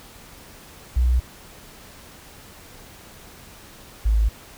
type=tone pair in turn; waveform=sine; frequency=61.74 / 53.88 Hz; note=B1 / A1; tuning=0 / -36 cents; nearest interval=major second; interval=236 cents; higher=first; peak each=-15 dBFS; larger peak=neither; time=0.96-1.2 / 4.05-4.29 s; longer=neither; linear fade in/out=10 ms; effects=pink hiss -45 dBFS RMS until 4.57 s